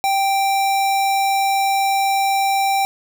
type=tone; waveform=square; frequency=784 Hz; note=G5; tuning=in tune; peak=-16 dBFS; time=0.04-2.85 s; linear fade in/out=0 ms; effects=none